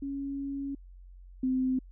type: tone pair in turn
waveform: sine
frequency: 277.2 / 258.5 Hz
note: C#4 / C4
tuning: 0 / -21 cents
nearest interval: minor second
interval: 121 cents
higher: first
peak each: -32 / -25 dBFS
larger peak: second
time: 0.02-0.75 / 1.43-1.79 s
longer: first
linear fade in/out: 5 ms
effects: added 45 Hz sine -47 dBFS peak until 1.91 s